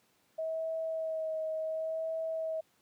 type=tone with vibrato; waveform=sine; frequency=640 Hz; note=D#5; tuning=49 cents sharp; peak=-32 dBFS; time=0.38-2.61 s; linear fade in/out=10 ms; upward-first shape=sine; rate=0.69 Hz; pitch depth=19 cents each way; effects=pink hiss -70 dBFS RMS until 2.81 s + high-pass 150 Hz 12 dB/octave